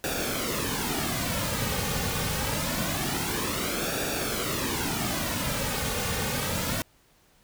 pink noise with flanger, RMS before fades -29 dBFS, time 0.04-6.82 s, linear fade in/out 0 ms, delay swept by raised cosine 0.96 to 3.06 ms, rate 0.25 Hz, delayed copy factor -0.65, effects pink hiss -62 dBFS RMS until 7.43 s

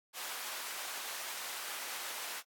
pink high-pass noise, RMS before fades -42 dBFS, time 0.13-2.43 s, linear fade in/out 50 ms, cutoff 930 Hz, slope 12 dB/octave, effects AAC 64 kbps

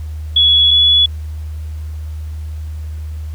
sine tone pair in turn, 3378 / 3403 Hz, G#7 / G#7, +29 / +41 cents, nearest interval unison, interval 12 cents, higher second, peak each -7 dBFS, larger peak neither, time 0.36-0.71 / 0.71-1.06 s, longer neither, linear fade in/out 5 ms, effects added 77 Hz sine -22 dBFS peak until 3.34 s + pink hiss -47 dBFS RMS until 3.34 s

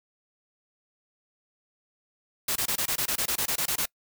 white noise bursts, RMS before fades -27 dBFS, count 14, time 2.48-3.857 s, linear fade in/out 5 ms, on 77 ms, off 23 ms, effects noise-tail reverb RT60 0.1 s tail -26 dB re dry

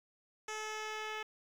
10% pulse tone with low-pass filter sweep, 431.6 Hz, A4, 33 cents flat, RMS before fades -41 dBFS, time 0.48-1.23 s, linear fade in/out 5 ms, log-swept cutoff 7200 to 3600 Hz, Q 1.4, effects 10-bit

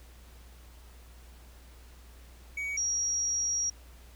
triangle / sine tone pair in turn, 2255 / 5682 Hz, C#7 / F8, +29 / +29 cents, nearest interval octave + major third, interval 1600 cents, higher second, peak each -30 / -27 dBFS, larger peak second, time 2.57-2.77 / 2.77-3.7 s, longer second, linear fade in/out 5 ms, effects added 60 Hz sine -50 dBFS peak until 4.15 s + pink hiss -58 dBFS RMS until 4.15 s

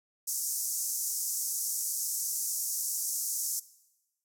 pink band-pass noise, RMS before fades -33 dBFS, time 0.27-3.6 s, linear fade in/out 10 ms, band 5700 to 15000 Hz, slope 48 dB/octave, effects noise-tail reverb RT60 1.0 s tail -19 dB re dry

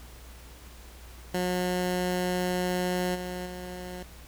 15% pulse tone with level steps, 180.7 Hz, F#3, 41 cents flat, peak -20 / -27 / -31 dBFS, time 1.34-4.03 s, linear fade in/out 5 ms, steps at 3.14 / 3.45 s, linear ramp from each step 20 ms, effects added 60 Hz sine -46 dBFS peak until 4.27 s + pink hiss -51 dBFS RMS until 4.27 s

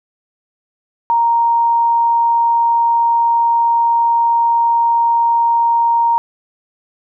sine tone, 932.3 Hz, A#5, in tune, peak -10 dBFS, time 1.1-6.18 s, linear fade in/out 0 ms, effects none

